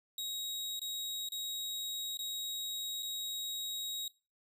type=tone with dropouts; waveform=sawtooth; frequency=3798 Hz; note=A#7; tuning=32 cents sharp; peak=-34 dBFS; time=0.18-4.08 s; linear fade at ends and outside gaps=2 ms; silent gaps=0.794-0.816 / 1.288-1.32 / 2.172-2.19 / 3.025-3.029 s; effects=noise-tail reverb RT60 0.3 s tail -20 dB re dry